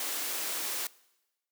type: high-pass noise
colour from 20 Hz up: white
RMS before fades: -34 dBFS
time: 0-0.87 s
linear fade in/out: 2 ms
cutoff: 250 Hz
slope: 48 dB/octave
effects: noise-tail reverb RT60 1.0 s tail -22 dB re dry